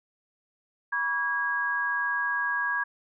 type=tone cluster; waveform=sine; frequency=973 / 1134 / 1643 Hz; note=B5 / C#6 / G#6; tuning=-26 / +39 / -19 cents; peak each=-33 / -34 / -26 dBFS; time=0.92-2.84 s; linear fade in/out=10 ms; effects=none